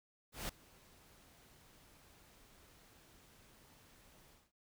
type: noise with ADSR envelope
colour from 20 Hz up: pink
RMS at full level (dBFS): -40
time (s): 0.32-4.52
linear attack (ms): 170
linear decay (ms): 5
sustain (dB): -24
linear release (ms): 210
effects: none